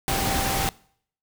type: tone in noise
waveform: sine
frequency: 781 Hz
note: G5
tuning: 7 cents flat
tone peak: -29 dBFS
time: 0.08-0.69 s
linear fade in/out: 0 ms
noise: pink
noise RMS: -25 dBFS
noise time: 0.08-0.69 s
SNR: -7 dB
effects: noise-tail reverb RT60 0.6 s tail -23 dB re dry